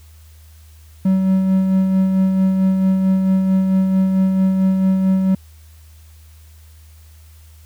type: tone with tremolo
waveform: triangle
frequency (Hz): 189.6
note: F#3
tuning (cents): +43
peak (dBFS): -9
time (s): 1.05-5.35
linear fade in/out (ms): 5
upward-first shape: sine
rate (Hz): 4.5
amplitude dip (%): 35
effects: added 78 Hz sine -41 dBFS peak until 7.65 s + white hiss -53 dBFS RMS until 7.65 s